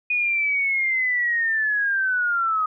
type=linear sweep; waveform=sine; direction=down; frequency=2476 to 1248 Hz; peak=-19 dBFS; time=0.1-2.66 s; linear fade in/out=5 ms; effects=none